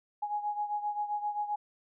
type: beating tone pair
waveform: sine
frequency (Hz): 830.6 / 838.2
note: G#5 / G#5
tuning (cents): 0 / +16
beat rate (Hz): 7.6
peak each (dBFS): -32 / -37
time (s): 0.22-1.56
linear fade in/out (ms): 10
effects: none